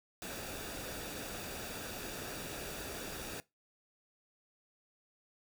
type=noise with comb filter; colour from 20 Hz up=pink; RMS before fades=-43 dBFS; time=0.22-3.4 s; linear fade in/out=0 ms; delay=0.96 ms; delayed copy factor=-0.5; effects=noise-tail reverb RT60 0.2 s tail -20 dB re dry